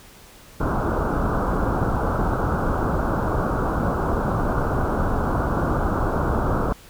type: low-pass noise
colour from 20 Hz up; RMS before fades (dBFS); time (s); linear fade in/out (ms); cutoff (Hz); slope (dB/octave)
pink; -22; 0.6-6.73; 5; 1500; 96
effects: pink hiss -47 dBFS RMS until 6.89 s